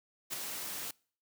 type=noise with ADSR envelope; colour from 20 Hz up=white; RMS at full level=-34 dBFS; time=0.3-0.91 s; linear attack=33 ms; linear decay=5 ms; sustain=-6 dB; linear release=4 ms; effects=noise-tail reverb RT60 0.5 s tail -26 dB re dry + high-pass 100 Hz 12 dB/octave